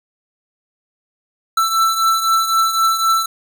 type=beating tone pair; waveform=square; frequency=1330 / 1333.9 Hz; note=E6 / E6; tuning=+15 / +20 cents; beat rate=3.9 Hz; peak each=-15 / -21 dBFS; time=1.57-3.26 s; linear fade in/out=5 ms; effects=none